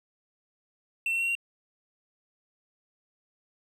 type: tone with pitch steps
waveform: triangle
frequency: 2695 / 2715 / 2736 / 2756 Hz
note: E7 / F7 / F7 / F7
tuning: +38 / -50 / -36 / -24 cents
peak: -24 dBFS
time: 1.06-1.352 s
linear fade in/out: 2 ms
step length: 73 ms
effects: none